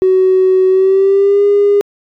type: tone with pitch glide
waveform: triangle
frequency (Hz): 374.7 to 406.3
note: F#4 to G#4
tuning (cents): +22 to -38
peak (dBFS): -3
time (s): 0.02-1.81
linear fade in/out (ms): 0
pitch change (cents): +140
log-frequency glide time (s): 0.68-1.44
effects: tanh soft clip ceiling -4 dBFS